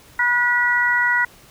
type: harmonic tone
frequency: 485.6 Hz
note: B4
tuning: 29 cents flat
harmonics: 2 / 3 / 4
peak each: -23 / -19 / -18 dBFS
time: 0.19-1.25 s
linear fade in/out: 5 ms
effects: pink hiss -48 dBFS RMS until 1.5 s